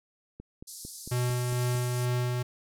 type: click train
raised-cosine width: 3 ms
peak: -29 dBFS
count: 7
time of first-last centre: 0.4-1.751 s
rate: 4.44 Hz
type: band-pass noise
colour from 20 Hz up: white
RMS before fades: -44 dBFS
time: 0.67-2.06 s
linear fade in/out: 10 ms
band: 4300 to 12000 Hz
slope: 48 dB/octave
type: tone with tremolo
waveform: square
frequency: 123.6 Hz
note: B2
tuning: 2 cents sharp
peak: -26 dBFS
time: 1.11-2.43 s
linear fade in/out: 10 ms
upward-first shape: sine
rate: 2.2 Hz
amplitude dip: 25%
effects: none